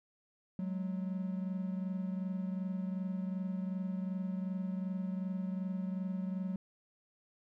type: tone pair together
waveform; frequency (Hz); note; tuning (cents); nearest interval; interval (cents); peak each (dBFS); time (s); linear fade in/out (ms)
triangle; 185.04 / 207.7; F#3 / G#3; 0 / 0; major second; 200; -33 / -40; 0.59-6.56; 2
effects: none